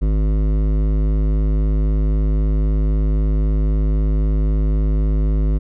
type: tone with hard clipping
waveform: sine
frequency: 51.91 Hz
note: G#1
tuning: in tune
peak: -16 dBFS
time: 0.01-5.59 s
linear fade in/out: 20 ms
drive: 14 dB
effects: none